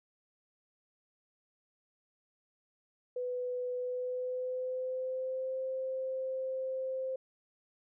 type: tone with pitch glide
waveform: sine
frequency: 497.3 to 523.2 Hz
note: B4 to C5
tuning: +12 to 0 cents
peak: -33 dBFS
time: 3.16-7.16 s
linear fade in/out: 5 ms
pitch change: +88 cents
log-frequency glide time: 3.76-5.59 s
effects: none